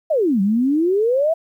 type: exponential two-way sweep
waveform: sine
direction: down then up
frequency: 674 to 188 to 674 Hz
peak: -14 dBFS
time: 0.1-1.34 s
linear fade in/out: 10 ms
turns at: 0.41 s
effects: 9-bit